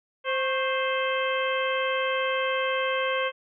harmonic tone with a mistuned harmonic, 523.3 Hz, C5, in tune, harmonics 1 / 2 / 3 / 4 / 5 / 6, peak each -27 / -30 / -32 / -33 / -34 / -35 dBFS, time 0.24-3.32 s, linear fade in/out 50 ms, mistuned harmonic 2, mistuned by +69 cents, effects none

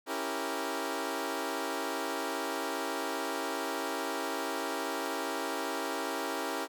15% pulse chord, C# diminished seventh, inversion none, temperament equal, 277.2 / 329.6 / 392 / 466.2 Hz, C#4 / E4 / G4 / Bb4, 0 / 0 / 0 / 0 cents, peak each -32 dBFS, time 0.06-6.68 s, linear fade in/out 50 ms, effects none

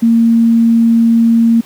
sine tone, 230 Hz, A#3, 23 cents flat, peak -5 dBFS, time 0.02-1.61 s, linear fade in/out 10 ms, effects pink hiss -39 dBFS RMS until 1.65 s + high-pass 150 Hz 12 dB/octave

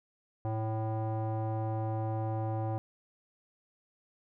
square tone with low-pass filter, 110.2 Hz, A2, 3 cents sharp, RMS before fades -33 dBFS, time 0.45-2.78 s, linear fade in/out 0 ms, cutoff 780 Hz, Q 3, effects none

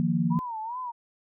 sine chord, Eb suspended second, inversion none, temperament equal, 155.56 / 174.61 / 233.1 Hz, Eb3 / F3 / Bb3, 0 / 0 / 0 cents, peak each -28 / -25 / -27 dBFS, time 0-0.39 s, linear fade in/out 0 ms
sine tone with vibrato, 940 Hz, A#5, 14 cents sharp, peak -31 dBFS, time 0.3-0.92 s, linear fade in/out 20 ms, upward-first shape sine, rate 2.5 Hz, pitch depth 140 cents each way
effects none

